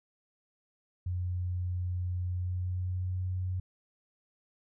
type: tone with pitch glide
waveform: sine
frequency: 90 to 91.89 Hz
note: F#2 to F#2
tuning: -47 to -11 cents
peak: -30 dBFS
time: 1.06-3.6 s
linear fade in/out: 5 ms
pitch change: +36 cents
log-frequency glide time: 2.27-3.23 s
effects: none